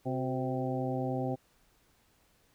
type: harmonic tone with a mistuned harmonic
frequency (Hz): 130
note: C3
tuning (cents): -11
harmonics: 1 / 2 / 3 / 4 / 5 / 6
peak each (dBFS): -35 / -35 / -39 / -38 / -41 / -39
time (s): 0.05-1.36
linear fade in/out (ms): 20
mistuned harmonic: 3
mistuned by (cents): -60
effects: pink hiss -68 dBFS RMS until 2.54 s